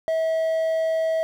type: tone with quantisation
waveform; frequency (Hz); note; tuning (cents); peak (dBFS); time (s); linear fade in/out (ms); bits
triangle; 646; E5; -35; -18; 0.08-1.23; 0; 8
effects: none